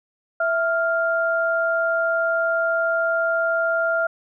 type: tone pair together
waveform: sine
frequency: 660.1 / 1396.9 Hz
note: E5 / F6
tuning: +2 / 0 cents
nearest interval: octave + minor second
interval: 1298 cents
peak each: -21 dBFS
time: 0.4-4.07 s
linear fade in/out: 5 ms
effects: none